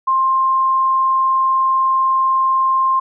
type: tone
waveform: sine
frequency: 1056 Hz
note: C6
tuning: 16 cents sharp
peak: -12 dBFS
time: 0.07-3 s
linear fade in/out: 10 ms
effects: none

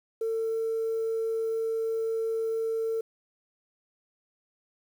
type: tone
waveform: sine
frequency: 449.5 Hz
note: A4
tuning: 37 cents sharp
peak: -25 dBFS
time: 0.21-3.01 s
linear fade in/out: 5 ms
effects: tanh soft clip ceiling -23 dBFS + 9-bit

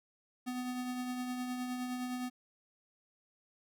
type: tone with tremolo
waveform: square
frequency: 250 Hz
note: B3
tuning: 21 cents sharp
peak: -35 dBFS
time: 0.46-2.3 s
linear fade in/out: 20 ms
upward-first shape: triangle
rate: 9.7 Hz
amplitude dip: 40%
effects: none

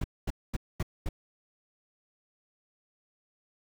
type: noise bursts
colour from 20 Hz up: brown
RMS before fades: -30 dBFS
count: 5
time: 0.01-1.09 s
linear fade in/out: 5 ms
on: 32 ms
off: 230 ms
effects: none

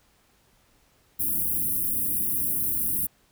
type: band-stop noise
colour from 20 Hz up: white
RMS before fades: -26 dBFS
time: 1.19-3.07 s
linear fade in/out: 10 ms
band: 340 to 10000 Hz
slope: 48 dB/octave
effects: pink hiss -63 dBFS RMS until 3.31 s

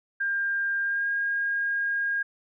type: tone with pitch glide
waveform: sine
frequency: 1600 to 1624.2 Hz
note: G6 to G#6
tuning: +35 to -39 cents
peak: -24 dBFS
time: 0.2-2.23 s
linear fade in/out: 10 ms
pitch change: +26 cents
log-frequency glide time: 0.82-1.08 s
effects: none

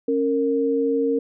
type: tone pair together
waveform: sine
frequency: 274.8 / 461.6 Hz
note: C#4 / A#4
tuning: -15 / -17 cents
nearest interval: major sixth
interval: 898 cents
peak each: -22 / -20 dBFS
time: 0.08-1.19 s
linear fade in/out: 5 ms
effects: none

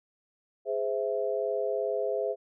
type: chord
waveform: sine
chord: Ab augmented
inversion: none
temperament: equal with one note detuned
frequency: 415.3 / 517.8 / 659.3 Hz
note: Ab4 / C5 / E5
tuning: 0 / -18 / 0 cents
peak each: -31 / -31 / -32 dBFS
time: 0.65-2.36 s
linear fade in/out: 50 ms
effects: none

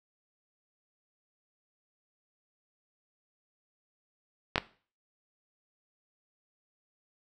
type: clicks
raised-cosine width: 0.3 ms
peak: -9 dBFS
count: 2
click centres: 4.558 / 4.58 s
effects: noise-tail reverb RT60 0.4 s tail -17 dB re dry

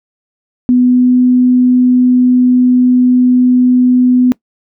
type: tone with pitch glide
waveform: sine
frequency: 248.6 to 250.2 Hz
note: B3 to B3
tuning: +12 to +23 cents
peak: -5 dBFS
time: 0.69-4.32 s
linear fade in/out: 0 ms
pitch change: +11 cents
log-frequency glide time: 0.82-1.09 s
effects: noise-tail reverb RT60 0.1 s tail -22 dB re dry

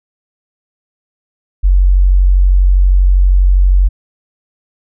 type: tone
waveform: sine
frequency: 46.25 Hz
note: F#1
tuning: in tune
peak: -5 dBFS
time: 1.63-3.89 s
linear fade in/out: 20 ms
effects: none

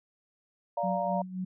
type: chord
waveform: sine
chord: Bb major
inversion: first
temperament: just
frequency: 582.7 / 699.2 / 932.3 Hz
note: D5 / F5 / Bb5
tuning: -14 / +2 / 0 cents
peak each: -32 / -31 / -33 dBFS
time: 0.77-1.22 s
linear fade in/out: 5 ms
type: tone with tremolo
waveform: sine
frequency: 185 Hz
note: F#3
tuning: in tune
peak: -30 dBFS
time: 0.83-1.45 s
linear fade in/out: 10 ms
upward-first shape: sine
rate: 3.8 Hz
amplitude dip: 70%
effects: none

